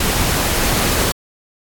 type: noise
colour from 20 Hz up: pink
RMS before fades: -17 dBFS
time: 0-1.12 s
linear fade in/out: 5 ms
effects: AAC 64 kbps